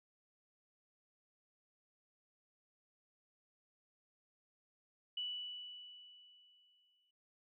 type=tone with exponential decay; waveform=sine; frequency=2960 Hz; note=F#7; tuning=in tune; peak=-37 dBFS; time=5.17-7.11 s; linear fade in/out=5 ms; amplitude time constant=420 ms; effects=none